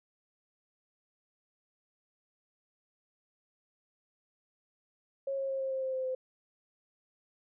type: tone with pitch steps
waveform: sine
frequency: 546 / 541.6 / 537.2 / 532.9 / 528.6 / 524.4 / 520.1 / 516 Hz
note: C#5 / C#5 / C5 / C5 / C5 / C5 / C5 / C5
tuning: -26 / -40 / +46 / +32 / +18 / +4 / -10 / -24 cents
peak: -31 dBFS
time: 5.27-6.15 s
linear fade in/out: 5 ms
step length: 110 ms
effects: none